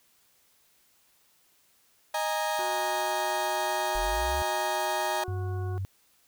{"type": "chord", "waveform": "35% pulse", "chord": "D# suspended fourth", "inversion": "none", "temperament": "equal with one note detuned", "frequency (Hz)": [622.3, 823.9, 932.3], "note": ["D#5", "G#5", "A#5"], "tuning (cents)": [0, -14, 0], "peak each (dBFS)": -30, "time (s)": [2.14, 5.24], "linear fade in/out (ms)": 5}
{"type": "harmonic tone", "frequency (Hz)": 366.1, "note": "F#4", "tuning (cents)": -18, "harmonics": [1, 2, 3, 4], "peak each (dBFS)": [-38, -44, -48, -50], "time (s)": [2.59, 5.78], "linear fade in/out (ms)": 0}
{"type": "linear sweep", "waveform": "sine", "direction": "up", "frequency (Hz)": [36.71, 73.42], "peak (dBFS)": -31, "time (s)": [3.95, 4.42], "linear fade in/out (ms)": 0}
{"type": "tone", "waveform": "sine", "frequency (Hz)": 96, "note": "G2", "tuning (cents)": -36, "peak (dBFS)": -29, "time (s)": [5.28, 5.85], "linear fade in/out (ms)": 0}
{"effects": ["white hiss -65 dBFS RMS until 6.27 s"]}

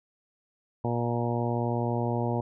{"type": "harmonic tone with a mistuned harmonic", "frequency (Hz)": 119.2, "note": "A#2", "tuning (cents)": 39, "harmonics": [1, 2, 3, 4, 5, 6, 7, 8], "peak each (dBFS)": [-29, -32, -34, -35, -36, -37, -37, -38], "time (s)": [0.84, 2.41], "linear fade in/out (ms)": 5, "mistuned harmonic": 8, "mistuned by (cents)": -28, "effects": []}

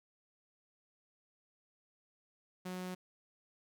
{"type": "tone", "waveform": "sawtooth", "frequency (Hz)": 183, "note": "F#3", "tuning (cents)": -19, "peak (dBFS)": -36, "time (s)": [2.65, 2.95], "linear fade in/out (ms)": 10, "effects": []}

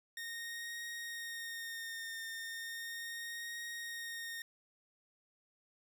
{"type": "tone with vibrato", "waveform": "sawtooth", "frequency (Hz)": 1845, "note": "A#6", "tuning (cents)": -18, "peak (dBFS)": -38, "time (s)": [0.17, 4.42], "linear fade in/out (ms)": 2, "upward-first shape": "triangle", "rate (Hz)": 0.36, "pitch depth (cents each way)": 25, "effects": []}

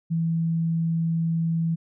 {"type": "tone", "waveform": "sine", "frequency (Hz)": 164.81, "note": "E3", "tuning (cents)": 0, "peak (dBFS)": -21, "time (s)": [0.1, 1.76], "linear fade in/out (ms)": 20, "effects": []}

